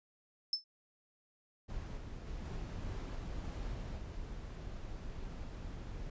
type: tone with exponential decay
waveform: sine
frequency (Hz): 5274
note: E8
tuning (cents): 0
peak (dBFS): -27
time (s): 0.53-0.64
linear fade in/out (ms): 2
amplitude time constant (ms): 23
type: noise with tremolo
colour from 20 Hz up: brown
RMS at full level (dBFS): -43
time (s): 1.68-3.98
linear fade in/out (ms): 20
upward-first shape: square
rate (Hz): 1.7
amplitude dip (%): 25
type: noise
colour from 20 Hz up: brown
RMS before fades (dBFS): -44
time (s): 2.45-6.1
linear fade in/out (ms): 5
effects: resampled to 16000 Hz